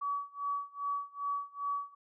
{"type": "tone with tremolo", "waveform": "sine", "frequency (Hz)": 1138, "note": "C#6", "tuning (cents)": 45, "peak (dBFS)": -30, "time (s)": [0.01, 1.95], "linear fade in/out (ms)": 10, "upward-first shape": "sine", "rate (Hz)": 2.5, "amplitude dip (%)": 95, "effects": []}